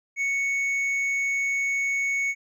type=tone with hard clipping; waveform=sine; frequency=2217 Hz; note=C#7; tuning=in tune; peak=-24 dBFS; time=0.16-2.35 s; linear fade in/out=50 ms; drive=4 dB; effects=none